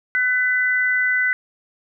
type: tone pair together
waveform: sine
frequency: 1500 / 1999.6 Hz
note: F#6 / B6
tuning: +23 / +21 cents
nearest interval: perfect fourth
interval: 498 cents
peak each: -19 dBFS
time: 0.15-1.33 s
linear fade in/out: 0 ms
effects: none